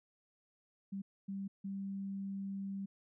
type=tone bursts at uneven times; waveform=sine; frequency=196 Hz; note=G3; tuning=in tune; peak=-38 dBFS; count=3; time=0.92-1.02 / 1.28-1.48 / 1.64-2.86 s; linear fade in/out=10 ms; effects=none